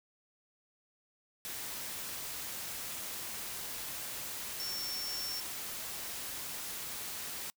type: tone in noise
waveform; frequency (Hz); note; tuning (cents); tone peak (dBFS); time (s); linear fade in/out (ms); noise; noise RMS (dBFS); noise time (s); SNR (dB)
sine; 5440; F8; -46; -37; 4.6-5.4; 0; white; -41; 1.45-7.5; +1
effects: noise-tail reverb RT60 0.1 s tail -26 dB re dry